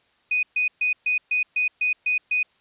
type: tone bursts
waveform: sine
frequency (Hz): 2489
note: D#7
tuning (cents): 0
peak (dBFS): -19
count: 9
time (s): 0.31-2.43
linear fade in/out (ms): 5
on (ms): 120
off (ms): 130
effects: white hiss -63 dBFS RMS until 2.6 s + resampled to 8000 Hz